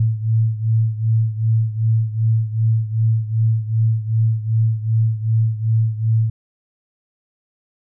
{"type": "beating tone pair", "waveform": "sine", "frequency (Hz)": [110.9, 113.5], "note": ["A2", "A#2"], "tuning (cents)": [14, -46], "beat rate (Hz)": 2.6, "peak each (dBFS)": [-16, -20], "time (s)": [0, 6.3], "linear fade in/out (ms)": 5, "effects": []}